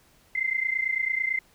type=tone pair together; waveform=sine; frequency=2064 / 2093 Hz; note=C7 / C7; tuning=-24 / 0 cents; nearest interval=unison; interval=24 cents; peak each=-27 dBFS; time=0.35-1.39 s; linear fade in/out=5 ms; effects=pink hiss -60 dBFS RMS until 1.54 s